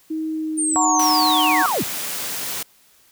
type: tone with pitch glide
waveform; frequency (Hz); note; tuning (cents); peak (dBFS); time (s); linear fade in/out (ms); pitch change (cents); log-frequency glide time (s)
sine; 316 to 307.4; D#4 to D#4; +27 to -21; -22; 0.1-1.63; 10; -48; 0.28-1
type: linear sweep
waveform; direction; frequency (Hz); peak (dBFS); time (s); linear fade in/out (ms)
sine; down; 9120 to 51.91; -19; 0.57-1.84; 20
type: chord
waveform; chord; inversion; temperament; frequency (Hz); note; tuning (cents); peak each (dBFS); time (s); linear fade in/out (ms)
sine; F# major; none; just; 740 / 925 / 1110; F#5 / A#5 / C#6; 0 / -14 / +2; -21; 0.76-1.66; 0
type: high-pass noise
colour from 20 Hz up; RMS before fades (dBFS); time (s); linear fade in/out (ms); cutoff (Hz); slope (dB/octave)
white; -27; 0.99-2.63; 5; 120; 24
effects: white hiss -55 dBFS RMS until 3.11 s